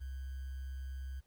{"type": "tone with sample-and-hold", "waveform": "sine", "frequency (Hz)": 66, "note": "C2", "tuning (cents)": 16, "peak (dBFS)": -39, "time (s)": [0, 1.21], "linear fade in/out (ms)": 20, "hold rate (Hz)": 1575, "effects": ["pink hiss -75 dBFS RMS until 1.26 s"]}